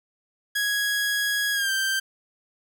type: tone with pitch glide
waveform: sawtooth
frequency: 1661.2 to 1568 Hz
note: G#6 to G6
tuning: 0 to 0 cents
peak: -19 dBFS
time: 0.55-2 s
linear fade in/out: 10 ms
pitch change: -100 cents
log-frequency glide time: 1.53-1.71 s
effects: none